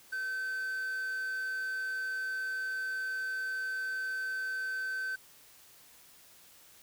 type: tone with quantisation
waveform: triangle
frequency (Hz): 1537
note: G6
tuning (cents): -35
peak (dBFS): -31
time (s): 0.12-5.16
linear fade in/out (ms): 10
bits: 9
effects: white hiss -58 dBFS RMS until 6.82 s